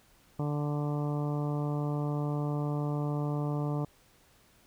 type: harmonic tone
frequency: 147 Hz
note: D3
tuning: 2 cents sharp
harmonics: 1 / 2 / 3 / 4 / 5 / 6 / 7 / 8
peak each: -30 / -36 / -40 / -42 / -44 / -46 / -47 / -48 dBFS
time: 0.39-3.85 s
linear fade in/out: 5 ms
effects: pink hiss -63 dBFS RMS until 4.66 s